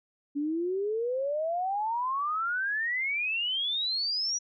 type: exponential sweep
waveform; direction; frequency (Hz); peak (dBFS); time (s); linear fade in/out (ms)
sine; up; 281.5 to 5880; -27; 0.35-4.39; 20
effects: none